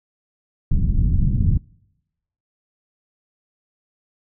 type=low-pass noise; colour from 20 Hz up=pink; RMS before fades=-17 dBFS; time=0.71-1.58 s; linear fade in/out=5 ms; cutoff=180 Hz; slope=24 dB/octave; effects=noise-tail reverb RT60 0.9 s tail -26 dB re dry